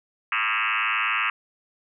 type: tone with frequency modulation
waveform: sine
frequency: 1940 Hz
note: B6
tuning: 31 cents flat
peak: -21 dBFS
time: 0.32-1.3 s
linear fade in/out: 2 ms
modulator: 108 Hz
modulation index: 7.8
effects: none

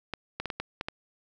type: clicks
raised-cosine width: 0.3 ms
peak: -16 dBFS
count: 7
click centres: 0.137 / 0.4 / 0.457 / 0.502 / 0.6 / 0.811 / 0.885 s
effects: none

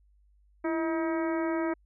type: harmonic tone with a mistuned harmonic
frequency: 318.9 Hz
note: D#4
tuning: 43 cents sharp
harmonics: 1 / 2 / 3 / 4 / 5 / 6 / 7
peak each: -28 / -34 / -38 / -40 / -42 / -44 / -45 dBFS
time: 0.64-1.74 s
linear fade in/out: 10 ms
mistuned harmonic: 1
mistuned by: +71 cents
effects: added 50 Hz sine -60 dBFS peak until 1.85 s

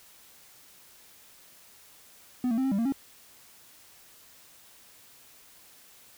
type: tone with pitch steps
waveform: triangle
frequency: 249.9 / 226.3 / 262.8 / 267.5 / 197.6 / 230.7 / 273.3 Hz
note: B3 / A3 / C4 / C4 / G3 / A#3 / C#4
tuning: +21 / +49 / +8 / +38 / +14 / -18 / -24 cents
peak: -22 dBFS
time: 2.44-2.923 s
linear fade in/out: 2 ms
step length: 69 ms
effects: white hiss -55 dBFS RMS until 6.17 s

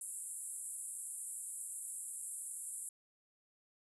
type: band-pass noise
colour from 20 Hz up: white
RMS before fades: -45 dBFS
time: 0.01-2.89 s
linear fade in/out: 2 ms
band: 7700 to 11000 Hz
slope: 96 dB/octave
effects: none

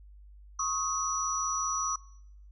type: tone cluster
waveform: sine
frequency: 1100 / 1265 / 5870 Hz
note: C#6 / D#6 / F#8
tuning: -14 / +28 / -15 cents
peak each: -33 / -34 / -31 dBFS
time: 0.59-1.96 s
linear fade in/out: 5 ms
effects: noise-tail reverb RT60 0.8 s tail -25 dB re dry + added 50 Hz sine -49 dBFS peak until 2.51 s

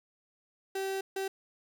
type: tone bursts at uneven times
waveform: 35% pulse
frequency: 386.3 Hz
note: G4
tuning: 25 cents flat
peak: -30 dBFS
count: 2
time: 0.75-1.01 / 1.16-1.28 s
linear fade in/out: 5 ms
effects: none

